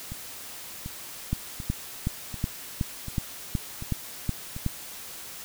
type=two click trains; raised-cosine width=5 ms; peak=-13 / -23 dBFS; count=10 / 7; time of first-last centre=1.33-4.663 / 0.12-4.564 s; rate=2.7 / 1.35 Hz; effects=white hiss -41 dBFS RMS until 5.44 s